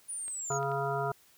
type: linear sweep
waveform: sine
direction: down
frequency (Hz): 9680 to 6500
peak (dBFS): -35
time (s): 0.08-0.59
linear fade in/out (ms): 20
type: clicks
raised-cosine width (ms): 0.3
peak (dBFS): -34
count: 4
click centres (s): 0.281 / 0.521 / 0.629 / 0.717
type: harmonic tone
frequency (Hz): 138.59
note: C#3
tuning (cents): 0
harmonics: 1 / 3 / 5 / 7 / 9 / 10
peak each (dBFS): -36 / -35 / -34 / -37 / -39 / -39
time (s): 0.5-1.12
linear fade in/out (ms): 5
effects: white hiss -62 dBFS RMS until 1.37 s